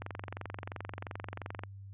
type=click train; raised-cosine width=0.5 ms; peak=-24 dBFS; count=38; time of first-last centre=0.02-1.636 s; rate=22.9 Hz; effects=added 98 Hz sine -45 dBFS peak until 1.93 s + resampled to 8000 Hz